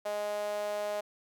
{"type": "tone with high-pass filter", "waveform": "sawtooth", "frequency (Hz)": 207.7, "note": "G#3", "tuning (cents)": 0, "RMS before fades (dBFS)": -34, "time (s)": [0.05, 1.01], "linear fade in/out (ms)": 10, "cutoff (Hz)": 620, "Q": 4.9, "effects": []}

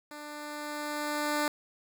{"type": "tone with level ramp", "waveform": "10% pulse", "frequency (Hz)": 296.9, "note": "D4", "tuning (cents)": 19, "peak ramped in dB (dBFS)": [-34, -18], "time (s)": [0.11, 1.48], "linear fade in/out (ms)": 2, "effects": []}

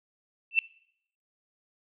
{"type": "tone with exponential growth", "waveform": "sine", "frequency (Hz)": 2674, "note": "E7", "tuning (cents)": 24, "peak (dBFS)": -14, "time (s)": [0.51, 0.59], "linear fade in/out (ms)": 1, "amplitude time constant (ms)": 16, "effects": ["noise-tail reverb RT60 0.7 s tail -23 dB re dry"]}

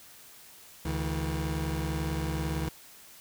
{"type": "tone pair together", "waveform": "25% pulse", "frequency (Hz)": [71.2, 160.3], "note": ["C#2", "E3"], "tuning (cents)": [47, -48], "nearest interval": "octave + major second", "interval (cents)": 1405, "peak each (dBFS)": [-28, -29], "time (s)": [0.85, 2.69], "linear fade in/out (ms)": 5, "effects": ["white hiss -52 dBFS RMS until 3.2 s"]}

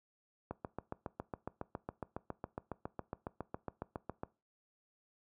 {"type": "click train", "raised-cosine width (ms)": 1, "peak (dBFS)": -25, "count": 28, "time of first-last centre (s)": [0.51, 4.234], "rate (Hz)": 7.25, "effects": ["noise-tail reverb RT60 0.3 s tail -21 dB re dry", "high-pass 60 Hz 12 dB/octave"]}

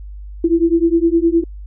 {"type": "beating tone pair", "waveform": "sine", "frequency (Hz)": [330.1, 339.8], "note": ["E4", "F4"], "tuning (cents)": [2, -47], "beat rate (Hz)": 9.7, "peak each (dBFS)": [-14, -14], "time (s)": [0.44, 1.44], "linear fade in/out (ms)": 5, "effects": ["added 50 Hz sine -29 dBFS peak until 1.66 s"]}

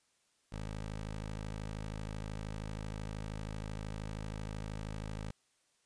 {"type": "tone", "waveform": "15% pulse", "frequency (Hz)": 52.9, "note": "G#1", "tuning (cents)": 33, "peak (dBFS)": -33, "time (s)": [0.52, 5.31], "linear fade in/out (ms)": 5, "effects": ["white hiss -74 dBFS RMS until 5.85 s", "resampled to 22050 Hz"]}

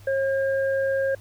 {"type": "tone pair together", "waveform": "sine", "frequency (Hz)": [541, 1612.3], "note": ["C#5", "G6"], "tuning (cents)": [-42, 48], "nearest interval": "octave + perfect fifth", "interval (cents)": 1890, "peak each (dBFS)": [-21, -30], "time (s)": [0.07, 1.15], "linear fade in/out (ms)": 5, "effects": ["added 101 Hz sine -45 dBFS peak until 1.2 s", "pink hiss -54 dBFS RMS until 1.2 s"]}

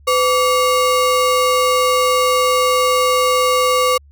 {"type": "ring-modulated tone", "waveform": "square", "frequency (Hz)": 830.6, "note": "G#5", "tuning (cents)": 0, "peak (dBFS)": -10, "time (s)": [0.07, 3.98], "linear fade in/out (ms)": 10, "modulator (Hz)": 325, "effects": ["added 71 Hz sine -43 dBFS peak until 4.11 s"]}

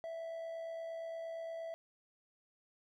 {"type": "tone with amplitude modulation", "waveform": "triangle", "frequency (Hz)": 659.3, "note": "E5", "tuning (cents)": 0, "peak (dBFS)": -37, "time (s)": [0.04, 1.74], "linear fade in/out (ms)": 0, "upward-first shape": "sine", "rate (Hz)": 68.6, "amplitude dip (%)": 35, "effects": []}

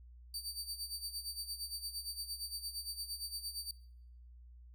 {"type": "tone with tremolo", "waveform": "sawtooth", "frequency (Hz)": 4617, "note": "D8", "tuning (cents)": -30, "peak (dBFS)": -35, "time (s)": [0.34, 3.71], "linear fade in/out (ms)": 2, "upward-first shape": "sine", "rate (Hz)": 8.7, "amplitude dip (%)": 75, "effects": ["noise-tail reverb RT60 0.7 s tail -21 dB re dry", "added 60 Hz sine -53 dBFS peak until 4.74 s"]}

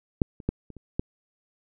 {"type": "clicks", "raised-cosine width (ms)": 3, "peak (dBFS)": [-7, -29, -11, -30, -30, -12], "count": 6, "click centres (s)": [0.218, 0.402, 0.49, 0.703, 0.767, 0.995], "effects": []}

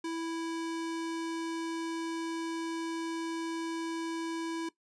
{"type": "tone", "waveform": "square", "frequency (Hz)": 329.6, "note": "E4", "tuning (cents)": 0, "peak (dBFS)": -34, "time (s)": [0.04, 4.69], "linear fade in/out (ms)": 5, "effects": ["noise-tail reverb RT60 0.1 s tail -17 dB re dry", "resampled to 22050 Hz"]}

